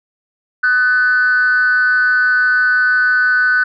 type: tone with amplitude modulation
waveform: sine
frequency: 1499 Hz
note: F#6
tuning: 22 cents sharp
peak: -6 dBFS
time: 0.63-3.64 s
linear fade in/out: 10 ms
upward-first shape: sine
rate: 246 Hz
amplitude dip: 65%
effects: tanh soft clip ceiling -5 dBFS